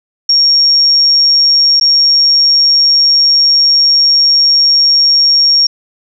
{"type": "tone with dropouts", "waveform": "sine", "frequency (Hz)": 5550, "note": "F8", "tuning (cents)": -12, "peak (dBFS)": -5, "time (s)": [0.29, 5.67], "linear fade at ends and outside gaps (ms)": 5, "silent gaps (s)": [1.799, 1.81], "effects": []}